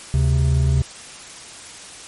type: tone pair together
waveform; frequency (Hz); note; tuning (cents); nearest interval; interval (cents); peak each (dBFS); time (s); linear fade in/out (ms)
triangle; 74.88 / 133; D2 / C3; +34 / +29; minor seventh; 995; -15; 0.14-0.82; 0
effects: white hiss -38 dBFS RMS until 2.07 s + MP3 48 kbps